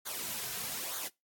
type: noise with flanger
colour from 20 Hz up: white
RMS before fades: -38 dBFS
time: 0.05-1.09 s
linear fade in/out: 20 ms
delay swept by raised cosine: 0.37 to 3.67 ms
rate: 1.1 Hz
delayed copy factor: -0.65
effects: noise-tail reverb RT60 0.2 s tail -23 dB re dry + AAC 64 kbps